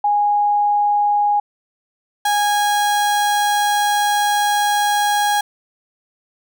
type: tone pair in turn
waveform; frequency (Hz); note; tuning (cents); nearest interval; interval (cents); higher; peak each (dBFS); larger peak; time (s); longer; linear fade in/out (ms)
sine / 35% pulse; 825 / 825; G#5 / G#5; -12 / -12; unison; 0; neither; -13; neither; 0.04-1.4 / 2.25-5.41; second; 5
effects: none